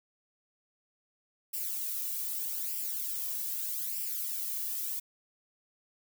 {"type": "noise with flanger", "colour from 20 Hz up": "violet", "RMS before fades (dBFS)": -35, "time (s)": [1.53, 5], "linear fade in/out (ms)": 10, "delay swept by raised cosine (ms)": [0.38, 1.78], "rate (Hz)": 0.81, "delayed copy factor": 0.65, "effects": []}